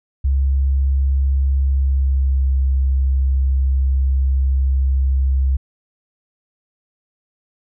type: tone with pitch glide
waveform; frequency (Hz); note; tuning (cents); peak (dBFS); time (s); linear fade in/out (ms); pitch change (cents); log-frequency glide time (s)
sine; 67.8 to 66.56; C#2 to C2; -38 to +30; -13; 0.24-5.57; 10; -32; 1.66-2.53
effects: none